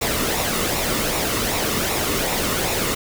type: noise with flanger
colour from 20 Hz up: pink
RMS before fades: -22 dBFS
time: 0.01-2.95 s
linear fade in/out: 10 ms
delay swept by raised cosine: 0.63 to 1.27 ms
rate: 2.6 Hz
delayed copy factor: -0.5
effects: none